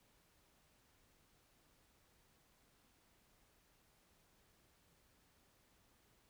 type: silence
effects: pink hiss -73 dBFS RMS until 6.29 s